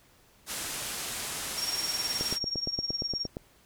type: low-pass noise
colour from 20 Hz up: white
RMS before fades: -36 dBFS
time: 0.46-2.39 s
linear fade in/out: 50 ms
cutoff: 11000 Hz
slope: 24 dB/octave
type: tone with tremolo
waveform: sine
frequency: 5560 Hz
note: F8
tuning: 9 cents flat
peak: -26 dBFS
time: 1.57-3.27 s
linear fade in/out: 20 ms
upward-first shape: triangle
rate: 19 Hz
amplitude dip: 90%
type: click train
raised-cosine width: 2 ms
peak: -21 dBFS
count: 11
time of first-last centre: 2.21-3.369 s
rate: 8.63 Hz
effects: pink hiss -61 dBFS RMS until 3.65 s